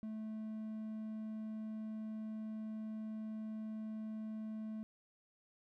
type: tone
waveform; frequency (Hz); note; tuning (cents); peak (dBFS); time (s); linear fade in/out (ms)
triangle; 217.7; A3; -18; -39; 0.03-4.83; 0
effects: none

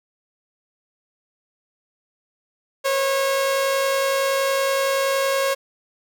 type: tone pair together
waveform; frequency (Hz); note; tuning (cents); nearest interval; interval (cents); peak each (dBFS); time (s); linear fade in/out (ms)
sawtooth; 493.9 / 544.6; B4 / C#5; 0 / -31; major second; 169; -27 / -15; 2.84-5.55; 20
effects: none

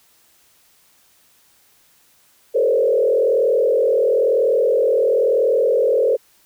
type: tone with frequency modulation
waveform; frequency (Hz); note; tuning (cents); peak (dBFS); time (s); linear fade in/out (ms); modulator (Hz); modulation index
sine; 490.1; B4; -13; -13; 2.54-6.17; 20; 41; 1.6
effects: white hiss -56 dBFS RMS until 6.45 s

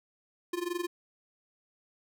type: tone with amplitude modulation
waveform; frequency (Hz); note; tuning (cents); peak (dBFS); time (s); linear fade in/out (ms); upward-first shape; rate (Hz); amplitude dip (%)
square; 350; F4; +4; -29; 0.53-0.87; 5; sine; 22.7; 85
effects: none

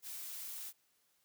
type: noise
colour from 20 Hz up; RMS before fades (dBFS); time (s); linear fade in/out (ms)
blue; -45; 0.02-0.73; 50
effects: white hiss -75 dBFS RMS until 1.24 s + high-pass 80 Hz 12 dB/octave

